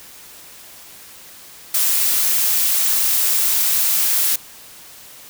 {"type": "noise", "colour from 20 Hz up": "blue", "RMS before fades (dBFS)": -17, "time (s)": [1.74, 4.36], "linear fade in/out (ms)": 5, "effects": ["white hiss -41 dBFS RMS until 5.29 s"]}